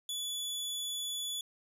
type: tone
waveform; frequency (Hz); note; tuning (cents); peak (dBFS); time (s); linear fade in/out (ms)
sawtooth; 3435; A7; -42; -32; 0.09-1.41; 2
effects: resampled to 32000 Hz